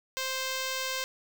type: tone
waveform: 5% pulse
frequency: 523.3 Hz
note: C5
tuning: in tune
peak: -19 dBFS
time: 0.17-1.04 s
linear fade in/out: 0 ms
effects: 8-bit